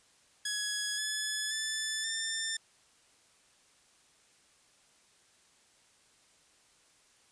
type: tone with pitch steps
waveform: 10% pulse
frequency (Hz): 1676 / 1713.2 / 1751.2 / 1790.1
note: G#6 / A6 / A6 / A6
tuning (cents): +15 / -47 / -9 / +29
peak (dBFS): -23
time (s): 0.45-2.57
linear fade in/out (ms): 5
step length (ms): 530
effects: white hiss -65 dBFS RMS until 7.31 s + resampled to 22050 Hz